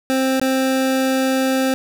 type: tone with dropouts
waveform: 25% pulse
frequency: 263.4 Hz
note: C4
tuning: 12 cents sharp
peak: -12 dBFS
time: 0.1-1.74 s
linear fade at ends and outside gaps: 0 ms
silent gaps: 0.397-0.415 s
effects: none